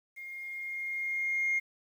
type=tone with level ramp; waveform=sine; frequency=2131 Hz; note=C7; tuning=31 cents sharp; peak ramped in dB=-41 to -24 dBFS; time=0.16-1.6 s; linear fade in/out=20 ms; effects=tanh soft clip ceiling -23 dBFS + 10-bit